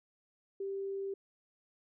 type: tone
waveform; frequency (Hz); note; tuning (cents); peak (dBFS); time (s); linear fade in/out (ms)
sine; 392; G4; 0; -35; 0.6-1.14; 5
effects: none